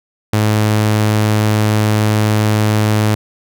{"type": "tone", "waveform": "sawtooth", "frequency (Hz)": 106.9, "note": "A2", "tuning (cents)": -49, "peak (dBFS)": -7, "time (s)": [0.33, 3.15], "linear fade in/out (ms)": 5, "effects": []}